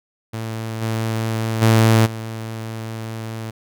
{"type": "tone with level steps", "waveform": "sawtooth", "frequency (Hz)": 111.9, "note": "A2", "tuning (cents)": 30, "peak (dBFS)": [-21, -16, -7, -23], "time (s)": [0.33, 3.51], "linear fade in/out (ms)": 10, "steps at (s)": [0.81, 1.61, 2.05], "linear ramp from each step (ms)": 20, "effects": []}